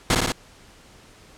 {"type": "noise with echo", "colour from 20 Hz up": "pink", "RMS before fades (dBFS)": -18, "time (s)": [0.1, 0.15], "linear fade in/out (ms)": 2, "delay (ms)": 57, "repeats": 3, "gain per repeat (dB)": -2, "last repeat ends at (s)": 0.321, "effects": ["pink hiss -50 dBFS RMS until 1.37 s", "low-pass 9000 Hz 12 dB/octave"]}